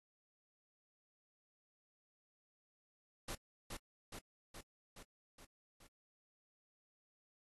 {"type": "noise with echo", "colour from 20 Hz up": "pink", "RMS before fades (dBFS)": -44, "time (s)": [3.28, 3.35], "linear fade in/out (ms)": 5, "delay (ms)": 420, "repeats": 6, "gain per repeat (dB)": -3, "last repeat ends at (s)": 5.87, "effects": ["AAC 32 kbps"]}